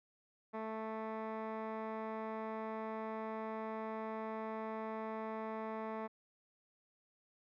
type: tone with low-pass filter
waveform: 15% pulse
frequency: 220 Hz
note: A3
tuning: in tune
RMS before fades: -42 dBFS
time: 0.53-6.08 s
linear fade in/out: 20 ms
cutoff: 1400 Hz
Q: 2.7
effects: none